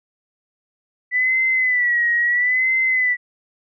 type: tone with vibrato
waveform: sine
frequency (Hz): 1975.5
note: B6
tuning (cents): 0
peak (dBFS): -15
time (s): 1.11-3.17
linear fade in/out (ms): 50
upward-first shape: sine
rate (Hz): 0.75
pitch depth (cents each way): 76
effects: none